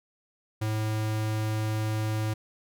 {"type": "tone", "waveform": "square", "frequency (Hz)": 108.5, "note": "A2", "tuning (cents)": -24, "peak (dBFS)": -27, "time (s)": [0.61, 2.34], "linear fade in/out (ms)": 10, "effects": []}